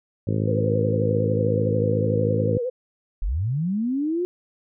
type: harmonic tone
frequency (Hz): 53.5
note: A1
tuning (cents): -48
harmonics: 2 / 3 / 4 / 5 / 6 / 7 / 8 / 9 / 10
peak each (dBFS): -23 / -27 / -29 / -31 / -33 / -34 / -35 / -36 / -37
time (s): 0.27-2.58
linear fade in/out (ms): 5
type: tone with vibrato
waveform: sine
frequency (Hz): 489.5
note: B4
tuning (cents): -15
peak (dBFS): -23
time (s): 0.47-2.7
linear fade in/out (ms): 10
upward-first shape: sine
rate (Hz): 11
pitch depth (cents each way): 82
type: linear sweep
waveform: sine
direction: up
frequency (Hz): 33 to 364.7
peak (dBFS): -21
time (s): 3.22-4.25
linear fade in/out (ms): 0
effects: none